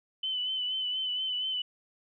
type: tone with vibrato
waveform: sine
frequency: 3022 Hz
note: F#7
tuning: 36 cents sharp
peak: -29 dBFS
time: 0.23-1.62 s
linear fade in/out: 5 ms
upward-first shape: sine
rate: 4.2 Hz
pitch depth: 35 cents each way
effects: none